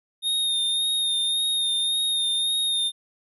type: tone with vibrato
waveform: square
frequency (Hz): 3681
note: A#7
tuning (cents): -23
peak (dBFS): -22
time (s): 0.22-2.92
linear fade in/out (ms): 50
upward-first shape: sine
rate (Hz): 1.8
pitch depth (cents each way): 27
effects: none